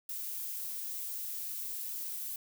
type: noise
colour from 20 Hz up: violet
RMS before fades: -39 dBFS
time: 0.09-2.36 s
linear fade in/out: 2 ms
effects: none